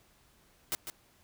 white noise with echo, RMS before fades -32 dBFS, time 0.72-0.75 s, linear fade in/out 0 ms, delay 150 ms, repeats 1, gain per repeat -8 dB, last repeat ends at 0.9 s, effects pink hiss -65 dBFS RMS until 1.23 s

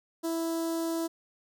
sawtooth tone with notch filter, 329.6 Hz, E4, in tune, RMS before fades -31 dBFS, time 0.23-1.08 s, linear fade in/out 20 ms, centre 2300 Hz, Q 0.51, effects none

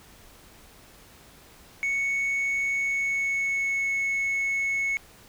sine tone with pitch glide, 2217 to 2200 Hz, C#7 to C#7, 0 to -14 cents, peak -21 dBFS, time 1.83-4.97 s, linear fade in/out 0 ms, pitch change -14 cents, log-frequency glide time 2.74-3.92 s, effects tanh soft clip ceiling -23 dBFS + pink hiss -52 dBFS RMS until 5.28 s

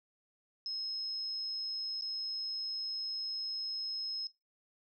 sine tone with dropouts, 5160 Hz, E8, 38 cents flat, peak -35 dBFS, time 0.66-4.27 s, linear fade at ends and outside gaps 1 ms, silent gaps 2.011-2.021 s, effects noise-tail reverb RT60 0.2 s tail -19 dB re dry

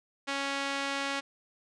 sawtooth tone with band-pass filter, 277.2 Hz, C#4, in tune, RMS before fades -33 dBFS, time 0.27-1.21 s, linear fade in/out 20 ms, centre 2500 Hz, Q 0.66, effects resampled to 22050 Hz

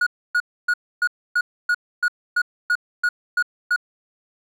triangle tone bursts, 1449 Hz, F#6, 37 cents flat, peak -14 dBFS, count 12, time 0.01-3.762 s, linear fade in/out 5 ms, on 56 ms, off 280 ms, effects none

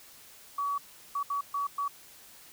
sine tone bursts at uneven times, 1135 Hz, C#6, 41 cents sharp, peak -28 dBFS, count 5, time 0.58-0.78 / 1.15-1.23 / 1.3-1.41 / 1.54-1.67 / 1.78-1.88 s, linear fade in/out 5 ms, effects white hiss -53 dBFS RMS until 2.52 s

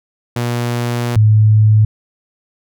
sawtooth / sine tone pair in turn, 120 / 107.5 Hz, B2 / A2, -49 / -40 cents, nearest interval major second, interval 191 cents, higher first, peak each -12 / -6 dBFS, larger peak second, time 0.36-1.16 / 1.16-1.85 s, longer first, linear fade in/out 5 ms, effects none

